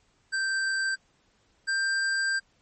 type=tone pair in turn; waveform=square; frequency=1565 / 1575 Hz; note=G6 / G6; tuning=-3 / +8 cents; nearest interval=unison; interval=11 cents; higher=second; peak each=-26 / -25 dBFS; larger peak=second; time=0.32-0.96 / 1.67-2.4 s; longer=second; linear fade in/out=20 ms; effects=pink hiss -67 dBFS RMS until 2.61 s + MP3 32 kbps